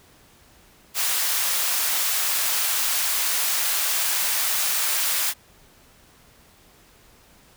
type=high-pass noise; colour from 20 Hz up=white; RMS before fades=-23 dBFS; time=0.94-5.34 s; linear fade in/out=50 ms; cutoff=800 Hz; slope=12 dB/octave; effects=pink hiss -54 dBFS RMS until 7.56 s